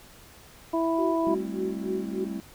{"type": "harmonic tone", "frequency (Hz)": 329.6, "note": "E4", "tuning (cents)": 0, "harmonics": [1, 2, 3], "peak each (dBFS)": [-25, -28, -30], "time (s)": [0.73, 1.35], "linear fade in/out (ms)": 10}
{"type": "tone with tremolo", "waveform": "sine", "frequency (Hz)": 373.3, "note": "F#4", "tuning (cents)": 15, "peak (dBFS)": -26, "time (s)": [0.98, 2.25], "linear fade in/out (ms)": 10, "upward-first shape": "sine", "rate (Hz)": 3.4, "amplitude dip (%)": 100}
{"type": "chord", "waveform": "triangle", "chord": "A minor seventh", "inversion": "third", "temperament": "just", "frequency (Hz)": [198, 220, 264, 330], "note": ["G3", "A3", "C4", "E4"], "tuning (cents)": [18, 0, 16, 2], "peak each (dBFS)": [-32, -35, -36, -35], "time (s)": [1.27, 2.4], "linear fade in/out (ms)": 0}
{"effects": ["pink hiss -51 dBFS RMS until 2.54 s"]}